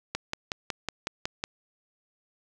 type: click train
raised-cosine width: 0.2 ms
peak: -12 dBFS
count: 8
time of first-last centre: 0.15-1.439 s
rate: 5.43 Hz
effects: none